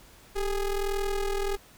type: ring-modulated tone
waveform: square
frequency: 207.7 Hz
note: G#3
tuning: in tune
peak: -24 dBFS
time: 0.35-1.57 s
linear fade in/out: 20 ms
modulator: 187 Hz
effects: pink hiss -54 dBFS RMS until 1.77 s